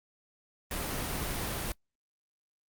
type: noise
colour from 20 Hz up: pink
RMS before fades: -34 dBFS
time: 0.71-1.72 s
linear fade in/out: 2 ms
effects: noise-tail reverb RT60 0.1 s tail -22 dB re dry + Opus 32 kbps